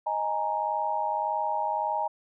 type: chord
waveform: sine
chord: D# suspended fourth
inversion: none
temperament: equal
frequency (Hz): 622.3 / 830.6 / 932.3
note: D#5 / G#5 / A#5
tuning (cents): 0 / 0 / 0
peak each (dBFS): -33 / -29 / -29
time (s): 0.06-2.08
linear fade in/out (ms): 10
effects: none